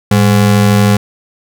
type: ring-modulated tone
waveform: square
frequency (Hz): 155.3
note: D#3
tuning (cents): -3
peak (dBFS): -4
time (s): 0.11-0.97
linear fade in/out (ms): 5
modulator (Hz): 46.4
effects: none